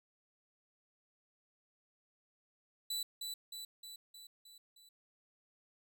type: tone with echo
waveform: sawtooth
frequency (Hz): 3969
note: B7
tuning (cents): +8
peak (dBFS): -33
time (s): 2.9-3.03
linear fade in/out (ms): 5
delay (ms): 310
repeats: 6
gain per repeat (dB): -4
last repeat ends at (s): 4.89
effects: none